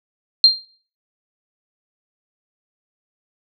sine tone with exponential decay, 4186 Hz, C8, in tune, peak -3 dBFS, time 0.44-0.65 s, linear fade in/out 1 ms, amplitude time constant 44 ms, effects noise-tail reverb RT60 0.5 s tail -24 dB re dry

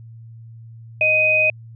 sine tone pair together, 622.3 / 2504 Hz, D#5 / D#7, 0 / +10 cents, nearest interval 2 octaves, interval 2410 cents, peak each -21 / -14 dBFS, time 1.01-1.5 s, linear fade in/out 2 ms, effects added 114 Hz sine -37 dBFS peak until 1.75 s

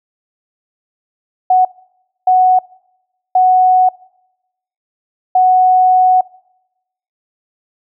sine tone bursts at uneven times, 740 Hz, F#5, in tune, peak -6 dBFS, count 4, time 1.5-1.65 / 2.27-2.59 / 3.35-3.89 / 5.35-6.21 s, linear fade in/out 5 ms, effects noise-tail reverb RT60 0.9 s tail -23 dB re dry

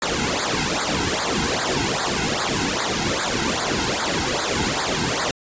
pink noise with flanger, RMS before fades -22 dBFS, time 0.02-5.31 s, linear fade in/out 2 ms, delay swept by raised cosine 0.34 to 1.74 ms, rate 2.5 Hz, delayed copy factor -1, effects resampled to 16000 Hz

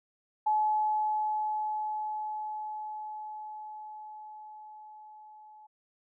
sine tone with level ramp, 855 Hz, A5, 50 cents flat, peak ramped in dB -23 to -50 dBFS, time 0.46-5.67 s, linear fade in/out 10 ms, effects none

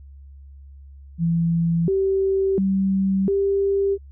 sine tone with pitch steps, 167.5 / 386.8 / 192.9 / 395.1 Hz, E3 / G4 / G3 / G4, +28 / -23 / -28 / +14 cents, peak -17 dBFS, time 1.18-3.98 s, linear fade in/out 50 ms, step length 700 ms, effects added 69 Hz sine -40 dBFS peak until 4.11 s

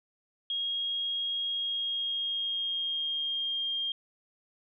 sine tone with pitch glide, 3271 to 3213 Hz, G#7 to G7, -27 to +42 cents, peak -29 dBFS, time 0.5-3.92 s, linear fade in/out 2 ms, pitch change -31 cents, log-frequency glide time 1.47-3.66 s, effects none

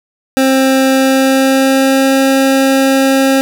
25% pulse tone with pitch glide, 265.4 to 268.8 Hz, C4 to C4, +25 to +47 cents, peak -4 dBFS, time 0.37-3.41 s, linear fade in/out 0 ms, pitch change +22 cents, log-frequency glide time 0.89-2.16 s, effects none

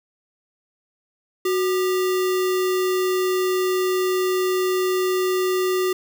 sine tone with sample-and-hold, 369.8 Hz, F#4, 1 cent flat, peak -18 dBFS, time 1.45-5.93 s, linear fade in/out 5 ms, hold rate 1575 Hz, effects none

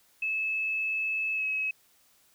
sine tone with pitch glide, 2604 to 2564 Hz, E7 to E7, -22 to -49 cents, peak -27 dBFS, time 0.22-1.71 s, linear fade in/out 5 ms, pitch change -27 cents, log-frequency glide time 1.34-1.44 s, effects white hiss -64 dBFS RMS until 2.34 s

